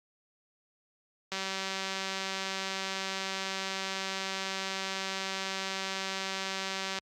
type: click train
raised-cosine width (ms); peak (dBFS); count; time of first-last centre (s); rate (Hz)
0.2; -17; 1089; 1.32-6.987; 192
effects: high-pass 60 Hz 12 dB/octave + Opus 48 kbps